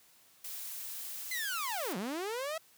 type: noise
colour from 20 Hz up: blue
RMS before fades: -42 dBFS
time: 0.44-1.93 s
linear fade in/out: 5 ms
type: linear two-way sweep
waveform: sawtooth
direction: down then up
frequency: 2079 to 171.1 to 660 Hz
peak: -31 dBFS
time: 1.31-2.58 s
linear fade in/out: 5 ms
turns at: 1.97 s
effects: white hiss -63 dBFS RMS until 2.77 s + high-pass 80 Hz 12 dB/octave